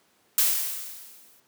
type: noise with exponential decay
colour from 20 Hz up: blue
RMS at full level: -19 dBFS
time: 0.38-1.4 s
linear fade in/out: 1 ms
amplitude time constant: 220 ms
effects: pink hiss -64 dBFS RMS until 1.47 s + high-pass 200 Hz 12 dB/octave